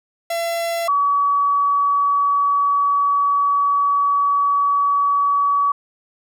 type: tone pair in turn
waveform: 45% pulse / sine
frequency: 676 / 1136.9 Hz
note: E5 / C#6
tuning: +43 / +43 cents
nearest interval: major sixth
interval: 900 cents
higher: second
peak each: -20 / -14 dBFS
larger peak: second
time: 0.3-0.88 / 0.88-5.72 s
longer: second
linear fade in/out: 5 ms
effects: none